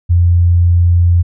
sine tone, 86.9 Hz, F2, 8 cents flat, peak -6 dBFS, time 0.09-1.23 s, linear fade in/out 20 ms, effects none

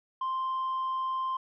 sine tone with tanh clipping, 1046.5 Hz, C6, in tune, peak -29 dBFS, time 0.21-1.37 s, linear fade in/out 5 ms, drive 1 dB, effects none

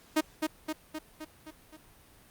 sawtooth tone with echo, 311.1 Hz, D#4, in tune, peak -19 dBFS, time 0.16-0.21 s, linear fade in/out 10 ms, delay 260 ms, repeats 6, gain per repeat -4 dB, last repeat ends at 1.77 s, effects pink hiss -58 dBFS RMS until 2.3 s + Opus 48 kbps

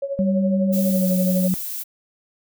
sine tone with tremolo, 554.4 Hz, C#5, in tune, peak -20 dBFS, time 0.02-1.48 s, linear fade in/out 5 ms, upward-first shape triangle, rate 12 Hz, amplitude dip 85%
sine tone with pitch glide, 194.9 to 184.6 Hz, G3 to F#3, -10 to -4 cents, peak -17 dBFS, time 0.19-1.54 s, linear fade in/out 0 ms, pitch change -94 cents, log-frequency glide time 0.88-1.09 s
violet noise, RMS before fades -29 dBFS, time 0.72-1.84 s, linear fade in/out 20 ms
effects none

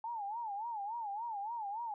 sine tone with vibrato, 869 Hz, A5, 22 cents flat, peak -37 dBFS, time 0.04-1.94 s, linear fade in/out 2 ms, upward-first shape sine, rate 3.5 Hz, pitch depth 160 cents each way, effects none

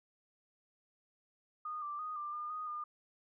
sine tone with pitch steps, 1229 / 1176 / 1241 / 1187 / 1209 / 1242 / 1210 Hz, D#6 / D6 / D#6 / D6 / D6 / D#6 / D#6, -22 / +2 / -5 / +18 / +50 / -3 / -49 cents, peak -38 dBFS, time 1.65-2.84 s, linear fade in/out 5 ms, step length 170 ms, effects none

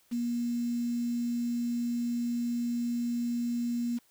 sine tone with quantisation, 238.6 Hz, A#3, 41 cents sharp, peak -28 dBFS, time 0.11-3.99 s, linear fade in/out 20 ms, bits 8, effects white hiss -66 dBFS RMS until 4.1 s

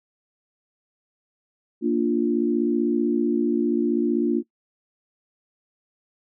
sine chord, Bb major, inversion none, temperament equal, 233.1 / 293.7 / 349.2 Hz, Bb3 / D4 / F4, 0 / 0 / 0 cents, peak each -23 dBFS, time 1.81-4.43 s, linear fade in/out 50 ms, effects noise-tail reverb RT60 0.1 s tail -20 dB re dry

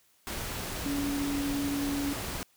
sine tone in noise, 283.1 Hz, C#4, 37 cents sharp, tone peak -29 dBFS, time 0.86-2.13 s, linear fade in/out 0 ms, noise pink, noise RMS -36 dBFS, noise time 0.27-2.43 s, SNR +4 dB, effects white hiss -66 dBFS RMS until 2.56 s

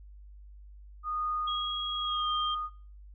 sine tone with tremolo, 1232 Hz, D#6, 17 cents flat, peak -29 dBFS, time 1.03-2.7 s, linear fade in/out 50 ms, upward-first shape sine, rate 0.95 Hz, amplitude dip 60%
sine tone with pitch glide, 3300 to 3186 Hz, G#7 to G7, -12 to +27 cents, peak -32 dBFS, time 1.47-2.55 s, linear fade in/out 10 ms, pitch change -61 cents, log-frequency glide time 2.05-2.29 s
effects noise-tail reverb RT60 0.4 s tail -19 dB re dry + added 50 Hz sine -47 dBFS peak until 3.14 s

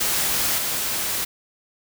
white noise with level steps, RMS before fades -22 / -25 dBFS, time 0-1.25 s, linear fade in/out 10 ms, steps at 0.58 s, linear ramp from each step 2 ms, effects none

